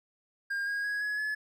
triangle tone with pitch steps, 1611 / 1635.4 / 1660.1 / 1685.2 / 1710.7 Hz, G6 / G#6 / G#6 / G#6 / A6, +47 / -27 / -1 / +25 / -49 cents, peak -28 dBFS, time 0.5-1.35 s, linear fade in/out 10 ms, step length 170 ms, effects none

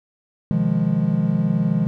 triangle chord, F minor seventh, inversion second, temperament equal with one note detuned, 127.46 / 155.56 / 174.61 / 207.7 Hz, C3 / Eb3 / F3 / Ab3, -45 / 0 / 0 / 0 cents, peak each -25 / -20 / -19 / -20 dBFS, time 0.51-1.87 s, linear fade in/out 0 ms, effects none

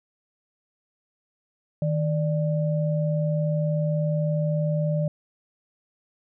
sine tone pair together, 156.1 / 589.4 Hz, D#3 / D5, +6 / +6 cents, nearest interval octave + major seventh, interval 2300 cents, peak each -22 / -28 dBFS, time 1.82-5.08 s, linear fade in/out 2 ms, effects none

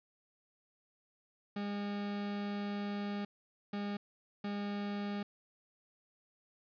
40% pulse tone bursts at uneven times, 203.6 Hz, G#3, 34 cents flat, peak -35 dBFS, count 3, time 1.56-3.25 / 3.73-3.97 / 4.44-5.23 s, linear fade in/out 5 ms, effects resampled to 11025 Hz + 12-bit

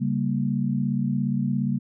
sine chord, G diminished, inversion second, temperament equal, 138.59 / 196 / 233.1 Hz, Db3 / G3 / Bb3, 0 / 0 / 0 cents, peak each -26 dBFS, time 0-1.79 s, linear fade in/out 20 ms, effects none

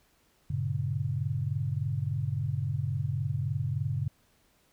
sine chord, G diminished, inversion none, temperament just, 98 / 117.6 / 141.12 Hz, G2 / Bb2 / Db3, 0 / +16 / +31 cents, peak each -33 / -33 / -31 dBFS, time 0.5-4.08 s, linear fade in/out 5 ms, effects pink hiss -67 dBFS RMS until 4.72 s

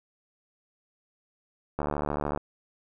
click train, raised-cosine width 1 ms, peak -15 dBFS, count 44, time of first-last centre 1.79-2.375 s, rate 73.5 Hz, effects none

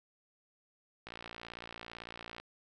click train, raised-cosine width 0.3 ms, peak -28 dBFS, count 78, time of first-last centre 1.07-2.4 s, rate 57.9 Hz, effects none

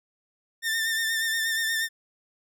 sawtooth tone with vibrato, 1800 Hz, A6, 39 cents sharp, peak -21 dBFS, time 0.62-1.89 s, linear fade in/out 50 ms, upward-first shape sine, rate 8.4 Hz, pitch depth 34 cents each way, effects none

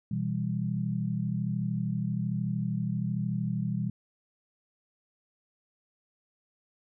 sine chord, E minor, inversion second, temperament just, 123.61 / 164.81 / 197.78 Hz, B2 / E3 / G3, +2 / 0 / +16 cents, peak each -32 dBFS, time 0.11-3.9 s, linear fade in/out 5 ms, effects none

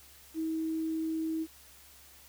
sine tone with quantisation, 320.4 Hz, E4, 49 cents flat, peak -30 dBFS, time 0.34-1.47 s, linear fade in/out 50 ms, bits 10, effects added 69 Hz sine -63 dBFS peak until 2.28 s + white hiss -56 dBFS RMS until 2.28 s

